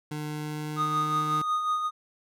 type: tone with pitch glide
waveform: 25% pulse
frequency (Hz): 150.9 to 152.83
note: D3 to D#3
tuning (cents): +47 to -31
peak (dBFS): -28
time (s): 0.11-1.42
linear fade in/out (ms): 5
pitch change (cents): +22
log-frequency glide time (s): 0.29-1.14
type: tone with tremolo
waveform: triangle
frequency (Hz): 1238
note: D#6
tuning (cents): -9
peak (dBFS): -21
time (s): 0.76-1.91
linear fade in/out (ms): 50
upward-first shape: sine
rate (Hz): 5.5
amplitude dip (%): 45
effects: none